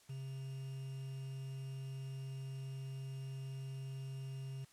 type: tone with quantisation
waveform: triangle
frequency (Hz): 133.9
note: C3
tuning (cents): +40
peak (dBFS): -40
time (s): 0.09-4.65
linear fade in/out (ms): 10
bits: 10
effects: white hiss -66 dBFS RMS until 4.72 s + low-pass 10000 Hz 12 dB/octave